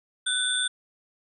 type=tone cluster; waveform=sine; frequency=1497 / 3461 / 3589 / 8670 Hz; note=F#6 / A7 / A7 / C#9; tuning=+20 / -29 / +34 / -39 cents; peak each=-29 dBFS; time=0.26-0.68 s; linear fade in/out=10 ms; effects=none